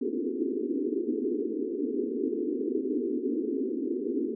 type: band-pass noise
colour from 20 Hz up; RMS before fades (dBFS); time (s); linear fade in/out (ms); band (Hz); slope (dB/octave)
pink; -30; 0.01-4.35; 5; 240 to 440; 96
effects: none